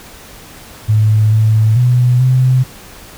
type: tone with pitch steps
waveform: sine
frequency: 107.7 / 109.5 / 123.7 / 128.6 Hz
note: A2 / A2 / B2 / C3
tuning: -37 / -8 / +3 / -30 cents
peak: -7 dBFS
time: 0.88-2.64 s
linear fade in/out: 20 ms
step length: 440 ms
effects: pink hiss -36 dBFS RMS until 3.17 s